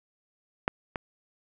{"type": "clicks", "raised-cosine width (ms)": 0.5, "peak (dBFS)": [-9, -16], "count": 2, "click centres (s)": [0.679, 0.958], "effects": []}